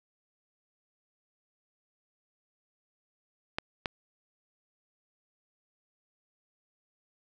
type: clicks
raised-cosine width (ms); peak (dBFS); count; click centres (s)
0.3; -14; 2; 3.585 / 3.858
effects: none